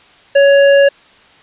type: tone with hard clipping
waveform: triangle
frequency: 559 Hz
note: C#5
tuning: 14 cents sharp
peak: -7 dBFS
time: 0.35-0.89 s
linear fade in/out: 10 ms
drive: 17 dB
effects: white hiss -45 dBFS RMS until 1.42 s + resampled to 8000 Hz